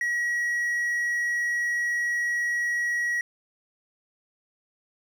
triangle tone, 1913 Hz, A#6, 44 cents sharp, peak -22 dBFS, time 0.01-3.21 s, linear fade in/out 2 ms, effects none

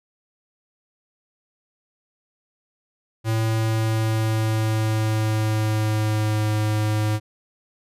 square tone with pitch glide, 111.6 to 107.05 Hz, A2 to A2, +25 to -47 cents, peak -20 dBFS, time 3.24-7.2 s, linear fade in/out 50 ms, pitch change -72 cents, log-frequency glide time 3.45-6.52 s, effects resampled to 32000 Hz

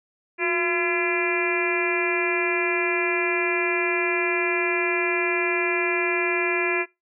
harmonic tone with a mistuned harmonic, 340 Hz, F4, 46 cents flat, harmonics 1 / 2 / 3 / 4 / 5 / 6 / 7 / 8, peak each -25 / -33 / -32 / -35 / -29 / -30 / -25 / -35 dBFS, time 0.38-6.86 s, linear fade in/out 50 ms, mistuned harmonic 1, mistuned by +94 cents, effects noise-tail reverb RT60 0.2 s tail -21 dB re dry

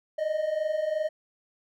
triangle tone pair together, 602 / 624.8 Hz, D5 / D#5, +43 / +7 cents, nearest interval minor second, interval 64 cents, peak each -29 / -25 dBFS, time 0.18-1.09 s, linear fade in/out 10 ms, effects none

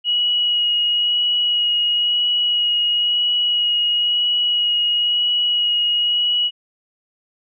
sine tone with vibrato, 2905 Hz, F#7, 32 cents flat, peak -15 dBFS, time 0.04-6.51 s, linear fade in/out 50 ms, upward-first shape sine, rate 0.99 Hz, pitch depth 11 cents each way, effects none

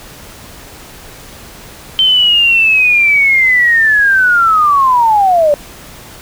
sine linear sweep, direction down, 3110 to 568 Hz, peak -6 dBFS, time 1.99-5.54 s, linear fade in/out 0 ms, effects pink hiss -34 dBFS RMS until 6.21 s

